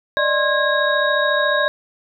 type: tone cluster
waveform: sine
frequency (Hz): 587 / 621 / 1062 / 1640 / 3795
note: D5 / D#5 / C6 / G#6 / A#7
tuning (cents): -1 / -3 / +25 / -22 / +30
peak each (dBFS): -20 / -24 / -23 / -19 / -25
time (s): 0.17-1.68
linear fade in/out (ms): 0
effects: none

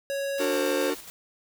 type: tone with pitch glide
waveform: square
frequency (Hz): 554.4 to 532.1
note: C#5 to C5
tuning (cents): 0 to +29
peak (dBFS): -28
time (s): 0.1-0.9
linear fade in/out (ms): 0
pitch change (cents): -71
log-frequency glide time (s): 0.38-0.59
type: noise with tremolo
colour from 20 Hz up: white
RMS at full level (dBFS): -42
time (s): 0.38-1.1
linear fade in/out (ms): 0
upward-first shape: square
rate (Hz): 7.2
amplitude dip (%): 40
type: chord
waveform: 45% pulse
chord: D augmented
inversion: none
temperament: just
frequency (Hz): 293.7 / 367.1 / 458.9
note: D4 / F#4 / A#4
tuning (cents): 0 / -14 / -27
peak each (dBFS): -30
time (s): 0.39-0.95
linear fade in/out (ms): 20
effects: none

